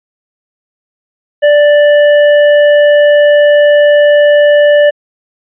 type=tone with hard clipping; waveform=triangle; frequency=587.3 Hz; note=D5; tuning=in tune; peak=-5 dBFS; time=1.42-4.91 s; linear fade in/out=20 ms; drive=13 dB; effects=resampled to 8000 Hz